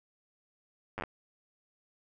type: slowing click train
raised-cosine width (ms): 0.5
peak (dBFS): -22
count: 6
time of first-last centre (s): 0.98-1.037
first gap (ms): 9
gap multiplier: 1.12
effects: none